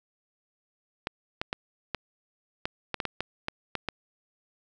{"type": "clicks", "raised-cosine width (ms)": 0.3, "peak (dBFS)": -13, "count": 12, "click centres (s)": [1.071, 1.415, 1.529, 1.947, 2.655, 2.943, 3.002, 3.053, 3.206, 3.484, 3.753, 3.887], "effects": []}